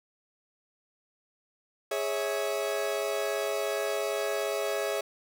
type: chord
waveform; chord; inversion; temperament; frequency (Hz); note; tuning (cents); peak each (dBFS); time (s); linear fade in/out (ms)
40% pulse; C# minor; second; equal with one note detuned; 415.3 / 554.4 / 651.7; G#4 / C#5 / E5; 0 / 0 / -20; -32; 1.91-5.01; 5
effects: none